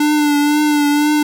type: tone with vibrato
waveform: square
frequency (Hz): 295.4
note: D4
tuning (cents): +10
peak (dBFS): -12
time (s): 0-1.23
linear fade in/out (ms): 5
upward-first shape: triangle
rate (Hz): 2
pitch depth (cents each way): 37
effects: none